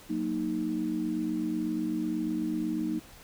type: chord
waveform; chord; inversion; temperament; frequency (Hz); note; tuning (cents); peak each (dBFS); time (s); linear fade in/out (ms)
sine; D# minor; first; equal; 185 / 233.1 / 311.1; F#3 / A#3 / D#4; 0 / 0 / 0; -36 / -33 / -30; 0.09-3; 20
effects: pink hiss -52 dBFS RMS until 3.23 s